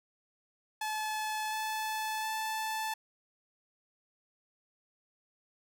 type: tone with pitch steps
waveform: sawtooth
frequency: 862 / 869 / 876.1 Hz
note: A5 / A5 / A5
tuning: -36 / -22 / -8 cents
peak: -29 dBFS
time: 0.81-2.94 s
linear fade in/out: 5 ms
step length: 710 ms
effects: none